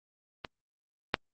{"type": "clicks", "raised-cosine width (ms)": 0.3, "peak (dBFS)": [-20, -8], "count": 2, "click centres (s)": [0.448, 1.142], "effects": ["Opus 32 kbps"]}